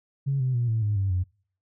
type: tone with pitch steps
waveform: sine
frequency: 137.9 / 128.67 / 120.05 / 112.01 / 104.51 / 97.51 / 90.98 Hz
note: C#3 / C3 / B2 / A2 / G#2 / G2 / F#2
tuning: -9 / -29 / -49 / +31 / +11 / -9 / -29 cents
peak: -21 dBFS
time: 0.26-1.24 s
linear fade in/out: 20 ms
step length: 140 ms
effects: noise-tail reverb RT60 0.5 s tail -25 dB re dry + tanh soft clip ceiling -17 dBFS